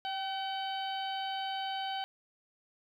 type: harmonic tone with a mistuned harmonic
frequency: 762 Hz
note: G5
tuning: 49 cents flat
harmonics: 1 / 2 / 3 / 4 / 5 / 6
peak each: -35 / -44 / -50 / -40 / -49 / -50 dBFS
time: 0.05-2.04 s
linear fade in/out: 0 ms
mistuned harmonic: 1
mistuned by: +31 cents
effects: 11-bit